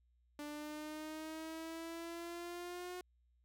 sawtooth exponential sweep, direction up, 293.7 to 362.1 Hz, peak -40 dBFS, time 0.39-3.01 s, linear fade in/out 2 ms, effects added 60 Hz sine -70 dBFS peak until 3.44 s

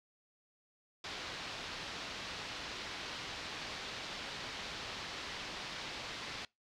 white low-pass noise, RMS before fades -44 dBFS, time 1.04-6.45 s, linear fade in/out 2 ms, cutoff 4600 Hz, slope 24 dB/octave, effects noise-tail reverb RT60 0.2 s tail -24 dB re dry

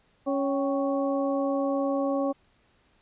harmonic tone with a mistuned harmonic, 277.2 Hz, C#4, in tune, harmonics 1 / 2 / 3 / 4, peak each -27 / -27 / -35 / -36 dBFS, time 0.26-2.33 s, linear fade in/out 20 ms, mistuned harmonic 3, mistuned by -100 cents, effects pink hiss -65 dBFS RMS until 3.01 s + resampled to 8000 Hz

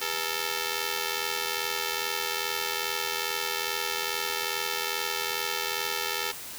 5% pulse ring-modulated tone, 443.8 Hz, A4, 15 cents sharp, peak -14 dBFS, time 0.01-6.32 s, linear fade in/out 10 ms, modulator 41.2 Hz, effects white hiss -40 dBFS RMS until 6.58 s

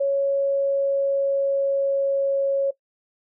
sine tone with pitch glide, 554.4 to 550.6 Hz, C#5 to C#5, 0 to -12 cents, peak -18 dBFS, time 0-2.71 s, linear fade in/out 10 ms, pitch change -12 cents, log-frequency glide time 0.13-2.44 s, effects noise-tail reverb RT60 0.1 s tail -19 dB re dry

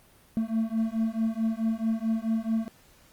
triangle beating tone pair, 221.6 / 226.2 Hz, A3 / A3, +13 / +48 cents, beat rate 4.6 Hz, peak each -26 dBFS, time 0.37-2.68 s, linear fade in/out 0 ms, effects pink hiss -58 dBFS RMS until 3.12 s + Opus 32 kbps

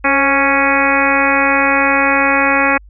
harmonic tone with a mistuned harmonic, 277.2 Hz, C#4, in tune, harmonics 1 / 2 / 3 / 4 / 5 / 6 / 7 / 8 / 9, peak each -19 / -19 / -19 / -19 / -19 / -19 / -19 / -19 / -19 dBFS, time 0.04-2.78 s, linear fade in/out 10 ms, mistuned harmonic 2, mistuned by -36 cents, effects added 50 Hz sine -37 dBFS peak until 2.89 s

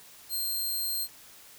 5% pulse tone, 4186 Hz, C8, in tune, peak -22 dBFS, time 0.29-1.08 s, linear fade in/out 50 ms, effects white hiss -52 dBFS RMS until 1.58 s

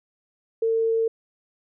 sine tone, 451.7 Hz, A4, 45 cents sharp, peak -19 dBFS, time 0.62-1.08 s, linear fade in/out 5 ms, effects none

